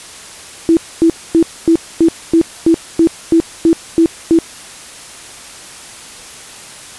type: tone bursts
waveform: sine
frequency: 330 Hz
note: E4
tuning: 2 cents sharp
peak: -5 dBFS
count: 12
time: 0.69-4.388 s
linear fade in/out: 0 ms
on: 79 ms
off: 250 ms
effects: white hiss -33 dBFS RMS until 6.98 s + resampled to 24000 Hz